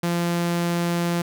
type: tone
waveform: sawtooth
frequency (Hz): 172.1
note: F3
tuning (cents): -25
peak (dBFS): -17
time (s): 0.03-1.22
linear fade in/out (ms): 5
effects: none